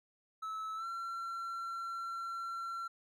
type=tone with pitch glide; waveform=triangle; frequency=1302 to 1358.9 Hz; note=E6 to F6; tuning=-22 to -48 cents; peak=-36 dBFS; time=0.42-2.88 s; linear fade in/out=10 ms; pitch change=+74 cents; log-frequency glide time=0.75-0.86 s; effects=none